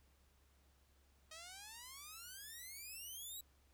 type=exponential sweep; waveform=5% pulse; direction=up; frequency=622.3 to 3951 Hz; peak=-40 dBFS; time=1.31-3.41 s; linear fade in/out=5 ms; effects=added 68 Hz sine -70 dBFS peak until 3.73 s + pink hiss -75 dBFS RMS until 3.73 s